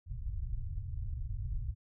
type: low-pass noise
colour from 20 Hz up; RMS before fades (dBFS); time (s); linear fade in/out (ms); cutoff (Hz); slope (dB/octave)
pink; -37; 0.06-1.75; 50; 120; 48
effects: none